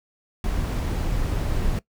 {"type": "noise", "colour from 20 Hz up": "brown", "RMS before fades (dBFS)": -24, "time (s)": [0.44, 1.79], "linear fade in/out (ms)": 2, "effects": ["noise-tail reverb RT60 0.1 s tail -20 dB re dry"]}